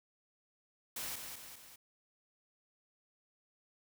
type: noise with echo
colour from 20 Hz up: white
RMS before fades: -41 dBFS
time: 0.96-1.16 s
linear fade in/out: 5 ms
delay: 200 ms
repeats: 3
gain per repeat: -5 dB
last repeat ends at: 1.76 s
effects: none